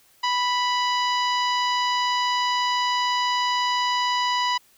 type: harmonic tone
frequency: 987 Hz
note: B5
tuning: 1 cent flat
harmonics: 1 / 2 / 3 / 4 / 5 / 6 / 7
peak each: -22 / -29 / -29 / -33 / -32 / -43 / -43 dBFS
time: 0.23-4.58 s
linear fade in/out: 10 ms
effects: white hiss -58 dBFS RMS until 4.77 s